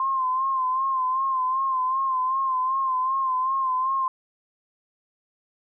sine tone with vibrato, 1048 Hz, C6, 2 cents sharp, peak -21 dBFS, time 0-4.08 s, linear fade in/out 2 ms, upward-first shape sine, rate 2.6 Hz, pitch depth 51 cents each way, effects none

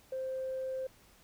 sine tone, 523.3 Hz, C5, in tune, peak -33 dBFS, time 0.12-0.87 s, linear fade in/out 5 ms, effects tanh soft clip ceiling -30 dBFS + pink hiss -62 dBFS RMS until 1.23 s

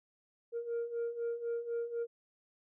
sine beating tone pair, 465.5 / 469.5 Hz, A#4 / A#4, -2 / +12 cents, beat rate 4 Hz, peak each -38 / -34 dBFS, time 0.52-2.07 s, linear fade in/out 50 ms, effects tanh soft clip ceiling -31 dBFS

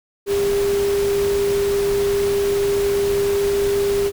sine tone in noise, 401.1 Hz, G4, 40 cents sharp, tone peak -16 dBFS, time 0.26-4.12 s, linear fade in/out 50 ms, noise pink, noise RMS -29 dBFS, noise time 0.26-4.12 s, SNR +10 dB, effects none

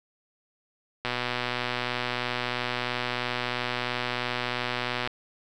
click train, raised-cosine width 0.3 ms, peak -12 dBFS, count 496, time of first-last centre 1.05-5.074 s, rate 123 Hz, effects none

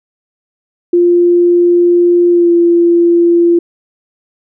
sine tone with pitch glide, 349.2 to 342.8 Hz, F4 to F4, 0 to -32 cents, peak -5 dBFS, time 0.93-3.59 s, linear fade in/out 5 ms, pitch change -32 cents, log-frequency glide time 2.3-2.51 s, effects none

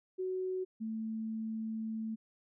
sine tone pair in turn, 372.2 / 221.3 Hz, F#4 / A3, +10 / +10 cents, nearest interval major sixth, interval 900 cents, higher first, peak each -33 / -35 dBFS, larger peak first, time 0.18-0.65 / 0.8-2.16 s, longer second, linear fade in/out 20 ms, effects none

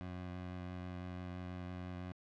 20% pulse tone with vibrato, 90.3 Hz, F#2, 42 cents flat, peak -38 dBFS, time 0.01-2.12 s, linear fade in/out 0 ms, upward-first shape triangle, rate 6 Hz, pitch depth 15 cents each way, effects low-pass 3000 Hz 12 dB/octave

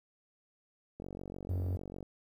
click train, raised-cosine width 2 ms, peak -30 dBFS, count 49, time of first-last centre 1-2.028 s, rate 46.7 Hz
triangle tone, 90.2 Hz, F#2, 44 cents flat, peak -29 dBFS, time 1.49-1.77 s, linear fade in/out 10 ms
effects 11-bit

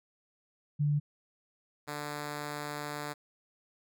sine / 5% pulse tone pair in turn, 146.83 / 147.43 Hz, D3 / D3, 0 / +7 cents, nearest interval unison, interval 7 cents, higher second, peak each -25 dBFS, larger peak neither, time 0.79-1 / 1.87-3.14 s, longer second, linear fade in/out 20 ms, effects none

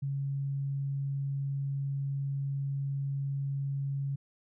sine tone, 138.59 Hz, C#3, in tune, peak -30 dBFS, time 0.02-4.16 s, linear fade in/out 10 ms, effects none

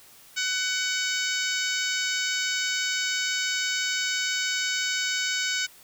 harmonic tone, 749 Hz, F#5, 21 cents sharp, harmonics 2 / 3 / 4 / 5 / 6 / 7 / 8 / 9 / 10, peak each -30 / -32 / -33 / -34 / -35 / -35 / -36 / -37 / -37 dBFS, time 0.36-5.67 s, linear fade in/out 20 ms, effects white hiss -52 dBFS RMS until 5.83 s

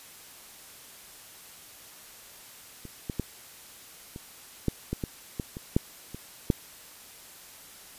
clicks, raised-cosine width 3 ms, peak -28 / -18 / -15 / -26 / -11 / -16 / -17 / -17 / -24 / -8 / -25 / -8 dBFS, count 12, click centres 2.853 / 3.098 / 3.197 / 4.161 / 4.683 / 4.93 / 5.038 / 5.398 / 5.569 / 5.765 / 6.146 / 6.502 s, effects white hiss -49 dBFS RMS until 7.98 s + resampled to 32000 Hz

